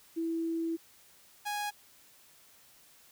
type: tone pair in turn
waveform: sine / sawtooth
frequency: 329.6 / 828.2 Hz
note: E4 / G#5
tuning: 0 / -5 cents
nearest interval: octave + major third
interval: 1595 cents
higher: second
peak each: -30 / -29 dBFS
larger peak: second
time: 0.16-0.77 / 1.45-1.71 s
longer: first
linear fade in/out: 20 ms
effects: white hiss -60 dBFS RMS until 3.11 s